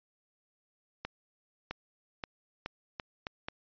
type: accelerating click train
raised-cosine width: 0.3 ms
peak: -20 dBFS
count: 7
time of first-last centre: 1.05-3.485 s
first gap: 660 ms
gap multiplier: 0.8
effects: resampled to 11025 Hz